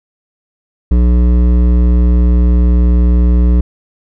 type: tone with hard clipping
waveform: triangle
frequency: 60.2 Hz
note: B1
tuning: 44 cents flat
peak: -8 dBFS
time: 0.91-3.61 s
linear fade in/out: 5 ms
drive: 16 dB
effects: none